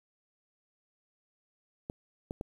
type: clicks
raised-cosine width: 2 ms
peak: -23 dBFS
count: 3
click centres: 1.899 / 2.309 / 2.411 s
effects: 9-bit